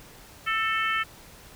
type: harmonic tone with a mistuned harmonic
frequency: 439.8 Hz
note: A4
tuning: 1 cent flat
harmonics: 3 / 4 / 5 / 6 / 7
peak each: -27 / -29 / -31 / -33 / -34 dBFS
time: 0.46-1.04 s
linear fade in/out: 20 ms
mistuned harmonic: 4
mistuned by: +29 cents
effects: pink hiss -49 dBFS RMS until 1.55 s